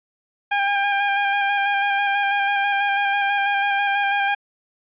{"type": "tone with vibrato", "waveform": "20% pulse", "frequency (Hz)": 803, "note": "G5", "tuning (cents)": 41, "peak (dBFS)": -13, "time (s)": [0.51, 4.35], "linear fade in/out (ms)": 10, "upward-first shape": "square", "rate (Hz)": 6.1, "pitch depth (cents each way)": 17, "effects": ["resampled to 8000 Hz", "9-bit"]}